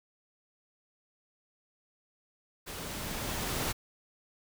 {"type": "noise with level ramp", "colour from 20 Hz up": "pink", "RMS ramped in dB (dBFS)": [-41, -32], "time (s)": [2.66, 3.73], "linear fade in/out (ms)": 20, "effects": []}